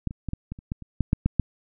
clicks, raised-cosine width 5 ms, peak -13 / -23 / -17 / -16 / -20 / -29 / -16 / -27 / -9 / -7 / -8 / -7 dBFS, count 12, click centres 0.073 / 0.109 / 0.287 / 0.334 / 0.52 / 0.589 / 0.719 / 0.823 / 1.007 / 1.131 / 1.26 / 1.397 s, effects none

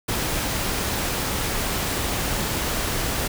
pink noise, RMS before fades -25 dBFS, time 0.08-3.28 s, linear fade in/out 10 ms, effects none

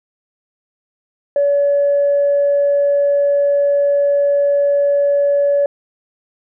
sine tone, 569 Hz, C#5, 45 cents sharp, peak -10 dBFS, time 1.36-5.66 s, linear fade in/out 2 ms, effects tanh soft clip ceiling -7 dBFS

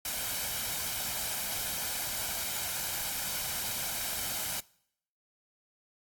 white noise with comb filter, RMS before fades -34 dBFS, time 0.05-4.6 s, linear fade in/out 2 ms, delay 1.3 ms, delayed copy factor +0.5, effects noise-tail reverb RT60 0.7 s tail -23 dB re dry + AAC 64 kbps

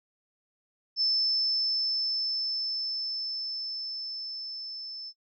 sine tone with level ramp, 5274 Hz, E8, in tune, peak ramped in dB -23 to -38 dBFS, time 0.96-5.13 s, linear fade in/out 50 ms, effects noise-tail reverb RT60 0.1 s tail -17 dB re dry

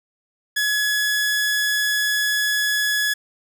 sawtooth tone, 1693 Hz, G#6, 33 cents sharp, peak -15 dBFS, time 0.56-3.14 s, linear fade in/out 10 ms, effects none

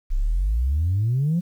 sine exponential sweep, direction up, 30.51 to 181.1 Hz, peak -17 dBFS, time 0.1-1.41 s, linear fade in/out 20 ms, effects tanh soft clip ceiling -15 dBFS + 9-bit

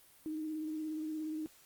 sine tone with vibrato, 311.1 Hz, D#4, in tune, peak -36 dBFS, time 0.26-1.46 s, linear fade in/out 0 ms, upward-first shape sine, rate 17 Hz, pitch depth 25 cents each way, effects white hiss -62 dBFS RMS until 1.65 s + Opus 32 kbps

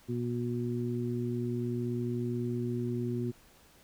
harmonic tone, 120.6 Hz, B2, 41 cents flat, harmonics 1 / 2 / 3, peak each -34 / -34 / -36 dBFS, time 0.08-3.32 s, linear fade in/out 20 ms, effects pink hiss -60 dBFS RMS until 3.83 s

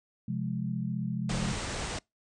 sine chord, F minor, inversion second, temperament just, 130.96 / 174.61 / 209.5 Hz, C3 / F3 / Ab3, +2 / 0 / +15 cents, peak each -34 dBFS, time 0.28-1.54 s, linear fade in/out 5 ms
pink low-pass noise, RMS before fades -35 dBFS, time 1.29-1.99 s, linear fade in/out 5 ms, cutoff 9100 Hz, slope 96 dB/octave
effects noise-tail reverb RT60 0.2 s tail -26 dB re dry

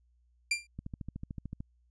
sawtooth tone with exponential decay, 2377 Hz, D7, 20 cents sharp, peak -20 dBFS, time 0.51-0.67 s, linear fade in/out 5 ms, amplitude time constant 34 ms
click train, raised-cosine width 5 ms, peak -27 dBFS, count 12, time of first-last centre 0.79-1.605 s, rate 13.5 Hz
effects added 60 Hz sine -65 dBFS peak until 1.9 s + resampled to 22050 Hz

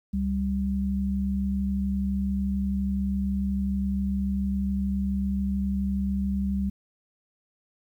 sine tone pair together, 69.34 / 196.4 Hz, C#2 / G3, +1 / +4 cents, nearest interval octave + tritone, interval 1803 cents, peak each -29 / -25 dBFS, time 0.13-6.7 s, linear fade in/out 10 ms, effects 10-bit

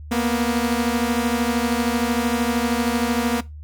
sawtooth beating tone pair, 233.1 / 246.1 Hz, A#3 / B3, 0 / -6 cents, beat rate 13 Hz, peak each -17 / -19 dBFS, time 0.11-3.41 s, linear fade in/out 10 ms, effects noise-tail reverb RT60 0.2 s tail -18 dB re dry + added 75 Hz sine -34 dBFS peak until 3.63 s

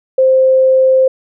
sine tone, 523.3 Hz, C5, in tune, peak -6 dBFS, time 0.18-1.08 s, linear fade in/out 5 ms, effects none

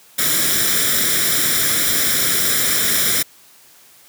white noise with comb filter, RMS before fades -17 dBFS, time 0.18-3.23 s, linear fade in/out 10 ms, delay 0.55 ms, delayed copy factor +0.75, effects white hiss -48 dBFS RMS until 4.08 s + high-pass 100 Hz 12 dB/octave

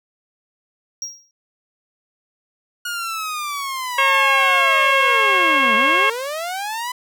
triangle tone with exponential decay, 5630 Hz, F8, 13 cents sharp, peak -21 dBFS, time 1.02-1.31 s, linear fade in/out 1 ms, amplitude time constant 61 ms
sawtooth linear two-way sweep, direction down then up, 1444 to 209.5 to 1008 Hz, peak -20 dBFS, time 2.85-6.92 s, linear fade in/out 5 ms, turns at 5.75 s
harmonic tone, 543 Hz, C#5, 36 cents flat, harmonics 1 / 2 / 3 / 4 / 5 / 6, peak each -25 / -17 / -21 / -19 / -21 / -25 dBFS, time 3.98-6.1 s, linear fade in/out 5 ms
effects none

